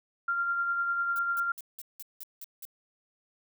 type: tone with tremolo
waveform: sine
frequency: 1388 Hz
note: F6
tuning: 11 cents flat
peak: -25 dBFS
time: 0.28-1.52 s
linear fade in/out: 5 ms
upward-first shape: sine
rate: 10 Hz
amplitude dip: 35%
type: noise bursts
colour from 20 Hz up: violet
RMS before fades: -42 dBFS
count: 8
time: 1.16-2.652 s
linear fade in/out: 0 ms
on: 29 ms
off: 180 ms
effects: none